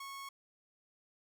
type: tone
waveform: sawtooth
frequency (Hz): 1100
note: C#6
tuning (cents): -14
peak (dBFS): -40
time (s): 0-0.29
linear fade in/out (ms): 5
effects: none